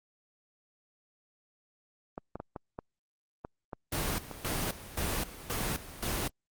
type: clicks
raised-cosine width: 1 ms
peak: -24 dBFS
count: 9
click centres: 2.179 / 2.356 / 2.401 / 2.562 / 2.789 / 3.449 / 3.732 / 4.099 / 4.313 s
type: noise with tremolo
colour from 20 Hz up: pink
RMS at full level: -32 dBFS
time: 3.92-6.28 s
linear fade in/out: 5 ms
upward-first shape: square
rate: 1.9 Hz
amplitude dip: 80%
effects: Opus 24 kbps